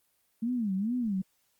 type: tone with vibrato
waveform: sine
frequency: 217.4 Hz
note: A3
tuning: 21 cents flat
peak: -27 dBFS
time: 0.42-1.22 s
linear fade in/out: 10 ms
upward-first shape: sine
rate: 2.3 Hz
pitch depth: 250 cents each way
effects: white hiss -72 dBFS RMS until 1.59 s + Opus 24 kbps